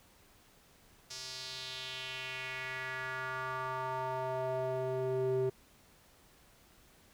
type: tone with band-pass filter sweep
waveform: square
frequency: 129.8 Hz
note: C3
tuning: 13 cents flat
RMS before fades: -37 dBFS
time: 1.1-5.5 s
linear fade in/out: 10 ms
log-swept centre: 5500 to 360 Hz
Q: 2.8
effects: pink hiss -63 dBFS RMS until 7.13 s